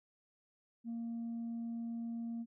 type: tone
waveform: sine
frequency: 231.9 Hz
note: A#3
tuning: 9 cents flat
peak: -36 dBFS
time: 0.84-2.46 s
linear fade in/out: 50 ms
effects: tanh soft clip ceiling -36 dBFS